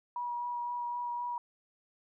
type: tone with vibrato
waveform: sine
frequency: 964 Hz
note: B5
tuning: 42 cents flat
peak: -33 dBFS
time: 0.16-1.38 s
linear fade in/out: 2 ms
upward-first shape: sine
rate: 3.9 Hz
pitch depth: 12 cents each way
effects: none